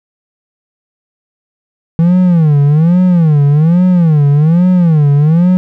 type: tone with vibrato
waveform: triangle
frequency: 161.6 Hz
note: E3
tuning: 34 cents flat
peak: -3 dBFS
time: 1.99-5.57 s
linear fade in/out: 0 ms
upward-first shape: sine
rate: 1.2 Hz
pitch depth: 220 cents each way
effects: none